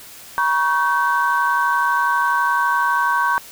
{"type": "tone cluster", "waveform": "sine", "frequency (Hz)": [958, 1110, 1539], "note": ["A#5", "C#6", "G6"], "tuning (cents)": [47, 2, -32], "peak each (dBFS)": -19, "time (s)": [0.38, 3.38], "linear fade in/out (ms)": 0, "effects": ["tanh soft clip ceiling -7 dBFS", "white hiss -40 dBFS RMS until 3.51 s"]}